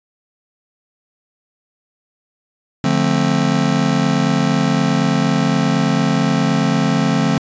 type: chord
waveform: square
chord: D minor seventh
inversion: none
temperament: just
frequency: 146.83 / 176.2 / 220.2 / 264.3 Hz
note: D3 / F3 / A3 / C4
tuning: 0 / +16 / +2 / +18 cents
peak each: -20 dBFS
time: 2.84-7.38 s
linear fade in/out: 2 ms
effects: resampled to 16000 Hz